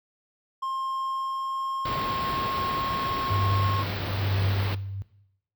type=tone with pitch glide; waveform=triangle; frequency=1063 to 1081 Hz; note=C6 to C#6; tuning=+27 to -44 cents; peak=-25 dBFS; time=0.62-3.83 s; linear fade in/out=10 ms; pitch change=+29 cents; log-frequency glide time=0.88-3 s
type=band-stop noise; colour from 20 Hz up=pink; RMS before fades=-32 dBFS; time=1.85-4.75 s; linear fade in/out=5 ms; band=4800 to 16000 Hz; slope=48 dB/octave
type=tone with tremolo; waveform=sine; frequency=98 Hz; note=G2; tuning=in tune; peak=-21 dBFS; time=3.3-5.02 s; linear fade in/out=0 ms; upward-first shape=sine; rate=1.1 Hz; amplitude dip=70%
effects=noise-tail reverb RT60 0.8 s tail -18 dB re dry + high-pass 60 Hz 12 dB/octave